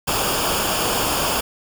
pink noise with comb filter, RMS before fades -21 dBFS, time 0.07-1.41 s, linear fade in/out 10 ms, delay 0.5 ms, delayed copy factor -0.65, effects none

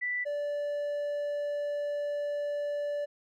sine / triangle tone pair in turn, 1975.5 / 582.1 Hz, B6 / D5, 0 / -15 cents, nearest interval octave + major sixth, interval 2115 cents, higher first, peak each -29 / -28 dBFS, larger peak second, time 0.01-0.25 / 0.25-3.06 s, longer second, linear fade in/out 20 ms, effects none

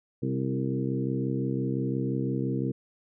harmonic tone with a mistuned harmonic, 65.8 Hz, C2, 10 cents sharp, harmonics 2 / 3 / 4 / 5 / 6 / 7, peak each -30 / -33 / -32 / -34 / -39 / -37 dBFS, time 0.22-2.72 s, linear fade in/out 10 ms, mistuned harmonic 5, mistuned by +24 cents, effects none

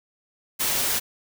white noise, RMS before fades -24 dBFS, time 0.59-1 s, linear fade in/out 20 ms, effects none

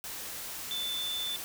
sine tone in noise, 3520 Hz, A7, in tune, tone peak -32 dBFS, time 0.71-1.36 s, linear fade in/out 0 ms, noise white, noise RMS -40 dBFS, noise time 0.04-1.44 s, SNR +5 dB, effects none

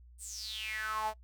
sawtooth tone with high-pass filter sweep, 217 Hz, A3, 24 cents flat, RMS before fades -38 dBFS, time 0.18-1.14 s, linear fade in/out 50 ms, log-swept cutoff 9200 to 690 Hz, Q 8.2, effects noise-tail reverb RT60 0.1 s tail -22 dB re dry + added 60 Hz sine -53 dBFS peak until 1.23 s

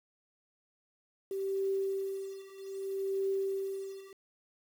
sine tone with tremolo, 388.8 Hz, G4, 14 cents flat, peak -28 dBFS, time 1.31-4.13 s, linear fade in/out 2 ms, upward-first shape triangle, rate 0.63 Hz, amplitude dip 95%, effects 9-bit

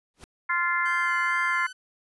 pink noise with exponential growth, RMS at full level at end -41 dBFS, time 0.14-0.24 s, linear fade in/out 0 ms, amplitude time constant 21 ms
harmonic tone, 347.7 Hz, F4, 8 cents flat, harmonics 3 / 4 / 5 / 6, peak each -28 / -28 / -28 / -28 dBFS, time 0.49-1.67 s, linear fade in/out 10 ms
sawtooth tone with vibrato, 1534 Hz, G6, 38 cents flat, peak -36 dBFS, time 0.85-1.73 s, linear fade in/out 10 ms, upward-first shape sine, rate 2.2 Hz, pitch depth 42 cents each way
effects resampled to 24000 Hz

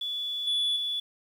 sine tone with level steps, 3435 Hz, A7, 42 cents flat, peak -29 / -22 / -27 dBFS, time 0.01-1 s, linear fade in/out 5 ms, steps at 0.47 / 0.76 s, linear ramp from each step 5 ms, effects tanh soft clip ceiling -22 dBFS + 9-bit

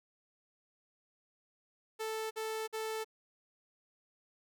sawtooth tone bursts, 440 Hz, A4, in tune, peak -32 dBFS, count 3, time 1.99-3.046 s, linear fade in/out 20 ms, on 320 ms, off 48 ms, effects none

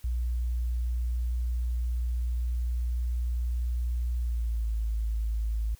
sine tone with pitch glide, 60.1 to 54.79 Hz, B1 to A1, -46 to -7 cents, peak -26 dBFS, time 0.04-5.75 s, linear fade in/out 5 ms, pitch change -161 cents, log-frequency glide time 4.17-4.74 s, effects white hiss -59 dBFS RMS until 5.79 s

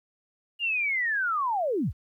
sine linear sweep, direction down, 2862 to 30.39 Hz, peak -24 dBFS, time 0.59-1.93 s, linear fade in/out 50 ms, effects 11-bit

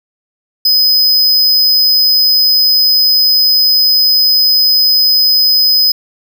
square tone, 5030 Hz, D#8, 18 cents sharp, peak -7 dBFS, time 0.65-5.92 s, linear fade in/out 5 ms, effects none

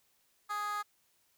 15% pulse tone with high-pass filter, 415.3 Hz, G#4, in tune, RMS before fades -36 dBFS, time 0.49-0.83 s, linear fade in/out 20 ms, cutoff 1100 Hz, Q 6.1, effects white hiss -72 dBFS RMS until 1.37 s

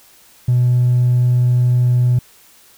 sine tone with hard clipping, 123.47 Hz, B2, in tune, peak -11 dBFS, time 0.48-2.19 s, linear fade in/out 5 ms, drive 1 dB, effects white hiss -48 dBFS RMS until 2.77 s

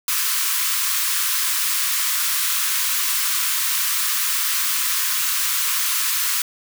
white high-pass noise, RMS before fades -21 dBFS, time 0.08-6.42 s, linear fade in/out 2 ms, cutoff 990 Hz, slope 96 dB/octave, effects none

